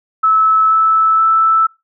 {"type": "tone with pitch steps", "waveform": "sine", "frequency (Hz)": [1302, 1310.3, 1318.7], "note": ["E6", "E6", "E6"], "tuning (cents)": [-22, -11, 0], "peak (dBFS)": -8, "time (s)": [0.23, 1.67], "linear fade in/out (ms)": 10, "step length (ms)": 480, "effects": ["noise-tail reverb RT60 0.2 s tail -22 dB re dry"]}